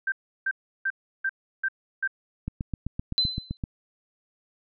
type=tone bursts; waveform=sine; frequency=1568 Hz; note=G6; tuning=in tune; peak=-23 dBFS; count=6; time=0.07-2.076 s; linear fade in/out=5 ms; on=51 ms; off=340 ms
type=click train; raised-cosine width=5 ms; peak=-17 dBFS; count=10; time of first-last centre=2.48-3.638 s; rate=7.77 Hz
type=tone with exponential decay; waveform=sine; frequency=4045 Hz; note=B7; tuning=41 cents sharp; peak=-17 dBFS; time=3.18-3.57 s; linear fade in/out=0 ms; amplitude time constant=84 ms
effects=none